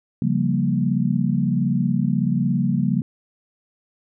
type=chord; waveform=sine; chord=G half-diminished seventh; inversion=second; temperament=equal; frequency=138.59 / 174.61 / 196 / 233.1 Hz; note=Db3 / F3 / G3 / Bb3; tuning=0 / 0 / 0 / 0 cents; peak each=-23 dBFS; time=0.22-3.02 s; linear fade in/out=2 ms; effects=none